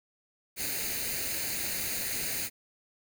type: noise with comb filter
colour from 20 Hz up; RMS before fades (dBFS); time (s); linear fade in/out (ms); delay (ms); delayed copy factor
white; -33; 0.56-2.5; 50; 0.45; +0.65
effects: none